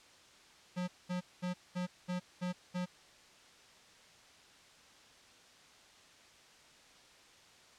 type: tone bursts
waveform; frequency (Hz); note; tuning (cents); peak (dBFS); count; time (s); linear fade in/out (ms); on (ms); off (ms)
square; 180; F#3; -47; -35; 7; 0.76-2.86; 20; 120; 210
effects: white hiss -60 dBFS RMS until 7.78 s + low-pass 6000 Hz 12 dB/octave